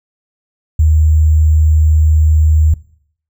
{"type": "tone with sample-and-hold", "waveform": "sine", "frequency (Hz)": 77.78, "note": "D#2", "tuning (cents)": 0, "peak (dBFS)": -6, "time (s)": [0.79, 2.74], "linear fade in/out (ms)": 5, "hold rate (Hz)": 7350, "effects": ["noise-tail reverb RT60 0.6 s tail -20 dB re dry"]}